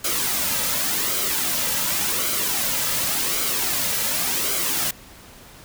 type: noise with flanger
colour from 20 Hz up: white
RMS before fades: -23 dBFS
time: 0.04-4.91 s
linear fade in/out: 5 ms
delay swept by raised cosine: 1.1 to 2.8 ms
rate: 0.89 Hz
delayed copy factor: -0.55
effects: pink hiss -45 dBFS RMS until 5.64 s